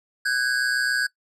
square tone pair together, 1510 / 1637.1 Hz, F#6 / G#6, +35 / -25 cents, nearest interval minor second, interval 140 cents, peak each -25 / -24 dBFS, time 0.25-1.07 s, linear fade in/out 10 ms, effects noise-tail reverb RT60 0.1 s tail -19 dB re dry + low-pass 9000 Hz 12 dB/octave

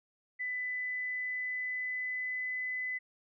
sine tone with pitch glide, 1998 to 2010 Hz, B6 to B6, +20 to +30 cents, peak -33 dBFS, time 0.39-2.99 s, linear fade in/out 20 ms, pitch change +10 cents, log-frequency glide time 0.56-2.59 s, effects none

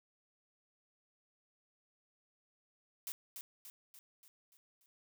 blue noise with echo, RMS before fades -42 dBFS, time 3.07-3.12 s, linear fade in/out 0 ms, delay 290 ms, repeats 6, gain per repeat -5 dB, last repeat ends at 4.86 s, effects none

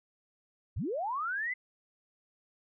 sine linear sweep, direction up, 53 to 2071 Hz, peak -31 dBFS, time 0.76-1.54 s, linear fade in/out 10 ms, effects none

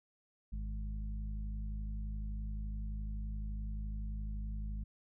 harmonic tone with a mistuned harmonic, 51.7 Hz, G#1, 7 cents flat, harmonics 1 / 2 / 3 / 4, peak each -37 / -50 / -51 / -50 dBFS, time 0.52-4.84 s, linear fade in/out 10 ms, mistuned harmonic 4, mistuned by +20 cents, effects none

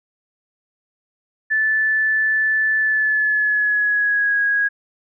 sine tone with pitch glide, 1749 to 1650.8 Hz, A6 to G#6, -11 to -11 cents, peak -15 dBFS, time 1.5-4.69 s, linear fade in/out 20 ms, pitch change -100 cents, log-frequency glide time 2.78-4.37 s, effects none

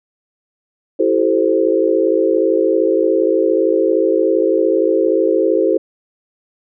sine chord, A minor seventh, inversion second, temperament equal with one note detuned, 329.6 / 382.6 / 440 / 523.3 Hz, E4 / G4 / A4 / C5, 0 / -42 / 0 / 0 cents, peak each -17 dBFS, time 0.99-5.78 s, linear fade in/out 10 ms, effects none

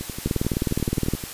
two click trains, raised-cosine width 3 ms, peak -9 / -18 dBFS, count 18 / 15, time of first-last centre 0.26-1.136 / 0.01-1.238 s, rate 19.4 / 11.4 Hz, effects white hiss -36 dBFS RMS until 1.33 s + resampled to 32000 Hz

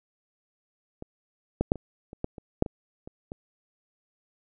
clicks, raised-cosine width 2 ms, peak -24 / -10 / -7 / -25 / -28 / -15 / -27 / -6 / -21 / -27 / -23 dBFS, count 11, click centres 1.024 / 1.61 / 1.719 / 1.757 / 2.131 / 2.244 / 2.382 / 2.624 / 2.662 / 3.075 / 3.319 s, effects none

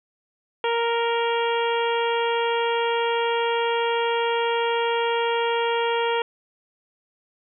harmonic tone, 466.2 Hz, A#4, in tune, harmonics 1 / 2 / 3 / 4 / 5 / 6 / 7, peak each -23 / -25 / -32 / -34 / -34 / -33 / -34 dBFS, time 0.64-6.22 s, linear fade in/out 2 ms, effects none

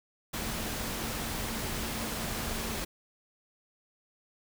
sine tone in noise, 225 Hz, A3, 39 cents sharp, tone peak -43 dBFS, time 0.33-2.85 s, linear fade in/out 10 ms, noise pink, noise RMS -35 dBFS, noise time 0.33-2.85 s, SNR -11 dB, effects none

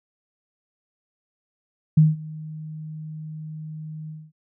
sine tone with ADSR envelope, 155.56 Hz, D#3, in tune, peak -9 dBFS, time 1.97-4.32 s, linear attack 8 ms, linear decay 180 ms, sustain -23 dB, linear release 230 ms, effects none

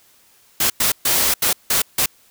white noise bursts at uneven times, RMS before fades -17 dBFS, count 6, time 0.6-0.7 / 0.8-0.92 / 1.05-1.34 / 1.42-1.53 / 1.7-1.82 / 1.98-2.06 s, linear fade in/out 5 ms, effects white hiss -54 dBFS RMS until 2.3 s

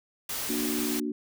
white noise, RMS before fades -33 dBFS, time 0.29-1 s, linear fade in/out 5 ms
sine chord, Bb augmented, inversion none, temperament equal, 233.1 / 293.7 / 370 Hz, Bb3 / D4 / F#4, 0 / 0 / 0 cents, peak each -32 / -31 / -35 dBFS, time 0.49-1.12 s, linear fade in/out 5 ms
effects none

